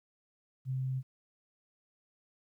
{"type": "tone", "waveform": "sine", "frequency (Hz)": 130.81, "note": "C3", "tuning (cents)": 0, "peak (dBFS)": -31, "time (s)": [0.65, 1.03], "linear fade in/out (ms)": 50, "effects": ["12-bit"]}